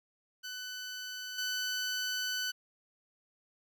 15% pulse tone with level steps, 1500 Hz, F#6, 23 cents sharp, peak -33 / -26 dBFS, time 0.43-2.52 s, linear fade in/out 20 ms, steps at 1.38 s, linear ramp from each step 5 ms, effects none

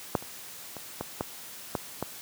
clicks, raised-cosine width 1 ms, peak -9 / -29 / -25 / -17 / -14 / -13 / -15 dBFS, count 7, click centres 0.152 / 0.225 / 0.767 / 1.01 / 1.209 / 1.752 / 2.026 s, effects white hiss -44 dBFS RMS until 2.21 s + high-pass 80 Hz 12 dB/octave

